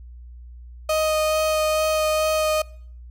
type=tone with vibrato; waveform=35% pulse; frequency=622.3 Hz; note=D#5; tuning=in tune; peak=-17 dBFS; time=0.89-2.62 s; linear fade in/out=5 ms; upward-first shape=sine; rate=2.3 Hz; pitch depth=10 cents each way; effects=noise-tail reverb RT60 0.6 s tail -25 dB re dry + added 60 Hz sine -38 dBFS peak until 3.1 s